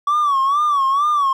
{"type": "tone with vibrato", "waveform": "triangle", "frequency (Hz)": 1137, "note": "C#6", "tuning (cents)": 44, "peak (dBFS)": -11, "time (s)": [0.07, 1.33], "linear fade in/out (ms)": 5, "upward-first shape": "sine", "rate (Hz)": 2.2, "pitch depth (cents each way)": 110, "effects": ["tanh soft clip ceiling -9 dBFS"]}